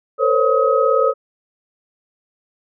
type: tone cluster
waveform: sine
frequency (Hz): 452.9 / 513 / 551 / 1268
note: A#4 / C5 / C#5 / D#6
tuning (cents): -50 / -34 / -11 / +32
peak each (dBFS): -18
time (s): 0.18-1.14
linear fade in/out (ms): 50
effects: none